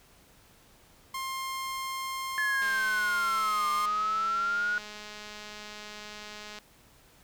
sawtooth tone, 1060 Hz, C6, 22 cents sharp, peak -29 dBFS, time 1.14-3.86 s, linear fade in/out 5 ms
sine linear two-way sweep, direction down then up, 1723 to 1200 to 1458 Hz, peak -26 dBFS, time 2.38-4.78 s, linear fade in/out 0 ms, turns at 3.7 s
click train, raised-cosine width 0.2 ms, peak -26 dBFS, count 834, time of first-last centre 2.62-6.587 s, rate 210 Hz
effects pink hiss -59 dBFS RMS until 7.23 s

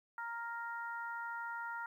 harmonic tone, 466.2 Hz, A#4, in tune, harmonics 2 / 3 / 4, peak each -43 / -42 / -50 dBFS, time 0.18-1.86 s, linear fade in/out 2 ms, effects 12-bit

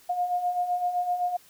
sine beating tone pair, 708 / 715.8 Hz, F5 / F5, +23 / +42 cents, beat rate 7.8 Hz, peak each -32 / -25 dBFS, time 0.09-1.37 s, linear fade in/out 10 ms, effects white hiss -56 dBFS RMS until 1.49 s

